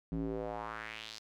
square tone with band-pass filter sweep, 55.1 Hz, A1, 3 cents sharp, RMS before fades -40 dBFS, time 0.12-1.19 s, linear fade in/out 0 ms, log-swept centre 210 to 5100 Hz, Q 2.6, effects none

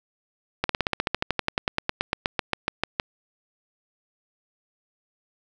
slowing click train, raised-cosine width 0.3 ms, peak -6 dBFS, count 25, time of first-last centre 0.64-2.999 s, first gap 53 ms, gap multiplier 1.05, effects none

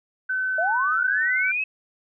sine tone with pitch glide, 1520 to 1508.6 Hz, F#6 to F#6, +46 to +33 cents, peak -22 dBFS, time 0.29-1.52 s, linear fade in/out 10 ms, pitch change -13 cents, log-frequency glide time 0.56-0.64 s
sine linear sweep, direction up, 617 to 2606 Hz, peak -22 dBFS, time 0.58-1.64 s, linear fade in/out 5 ms
effects none

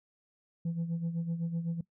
sine tone with tremolo, 167.6 Hz, E3, 29 cents sharp, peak -26 dBFS, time 0.65-1.81 s, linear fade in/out 5 ms, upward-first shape sine, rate 7.9 Hz, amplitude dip 70%, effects noise-tail reverb RT60 0.1 s tail -19 dB re dry + tanh soft clip ceiling -28 dBFS

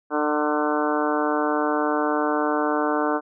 harmonic tone with a mistuned harmonic, 150 Hz, D3, 37 cents sharp, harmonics 2 / 3 / 4 / 5 / 6 / 7 / 8 / 9 / 10, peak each -25 / -27 / -28 / -29 / -30 / -30 / -31 / -32 / -32 dBFS, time 0.1-3.21 s, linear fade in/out 50 ms, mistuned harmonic 8, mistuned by -24 cents, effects none

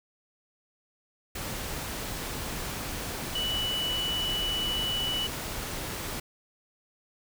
sine tone in noise, 2960 Hz, F#7, in tune, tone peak -28 dBFS, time 3.35-5.27 s, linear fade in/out 5 ms, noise pink, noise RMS -35 dBFS, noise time 1.35-6.2 s, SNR +4 dB, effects none

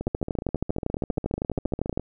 two click trains, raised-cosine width 2 ms, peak -17 / -11 dBFS, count 30 / 25, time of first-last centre 0.01-1.996 / 0.07-1.975 s, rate 14.6 / 12.6 Hz, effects none

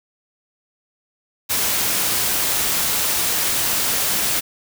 white noise, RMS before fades -20 dBFS, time 1.49-4.41 s, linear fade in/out 20 ms, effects none

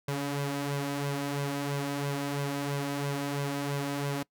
sawtooth tone with flanger, 141.6 Hz, C#3, 37 cents sharp, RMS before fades -32 dBFS, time 0.08-4.23 s, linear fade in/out 5 ms, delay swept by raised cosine 1.9 to 4 ms, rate 3 Hz, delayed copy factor +0.6, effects noise-tail reverb RT60 0.1 s tail -23 dB re dry

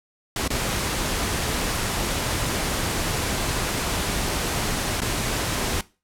pink noise with dropouts, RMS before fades -25 dBFS, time 0.36-5.81 s, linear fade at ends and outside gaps 2 ms, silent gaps 0.478-0.503 / 5.005-5.017 s, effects noise-tail reverb RT60 0.3 s tail -19 dB re dry + low-pass 12000 Hz 12 dB/octave

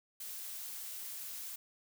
blue noise, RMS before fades -44 dBFS, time 0.2-1.56 s, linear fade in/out 5 ms, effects none

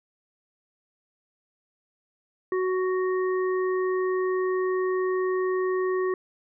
harmonic tone, 371.3 Hz, F#4, 6 cents sharp, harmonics 1 / 3 / 5, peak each -23 / -33 / -37 dBFS, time 2.52-6.14 s, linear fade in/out 2 ms, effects none

